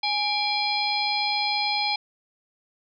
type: harmonic tone with a mistuned harmonic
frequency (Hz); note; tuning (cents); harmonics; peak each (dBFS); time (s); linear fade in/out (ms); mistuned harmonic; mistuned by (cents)
830.6; G#5; 0; 1 / 3 / 4 / 5 / 6; -27 / -28 / -32 / -28 / -32; 0.03-1.96; 5; 3; -96
effects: none